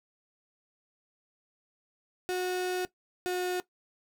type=tone pair in turn; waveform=35% pulse; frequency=364.9 / 362.2 Hz; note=F#4 / F#4; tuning=-24 / -37 cents; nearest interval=unison; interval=13 cents; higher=first; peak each=-27 dBFS; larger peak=neither; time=2.29-2.85 / 3.26-3.6 s; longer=first; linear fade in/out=0 ms; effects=noise-tail reverb RT60 0.1 s tail -17 dB re dry